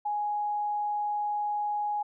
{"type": "tone", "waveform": "sine", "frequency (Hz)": 832, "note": "G#5", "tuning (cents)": 3, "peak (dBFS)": -27, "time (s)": [0.05, 2.03], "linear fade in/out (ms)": 10, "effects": []}